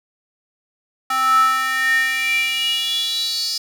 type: tone with high-pass filter sweep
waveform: square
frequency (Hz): 261.6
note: C4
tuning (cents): 0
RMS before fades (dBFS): -19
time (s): 1.1-3.58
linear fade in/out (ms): 5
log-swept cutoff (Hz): 1100 to 4900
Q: 8.8
effects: none